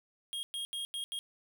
square tone bursts at uneven times, 3253 Hz, G#7, 37 cents flat, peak -36 dBFS, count 5, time 0.33-0.43 / 0.54-0.65 / 0.73-0.85 / 0.94-1.04 / 1.12-1.19 s, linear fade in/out 0 ms, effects none

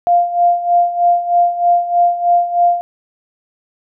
sine tone with tremolo, 698.5 Hz, F5, in tune, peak -7 dBFS, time 0.07-2.81 s, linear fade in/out 0 ms, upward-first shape sine, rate 3.2 Hz, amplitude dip 75%, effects none

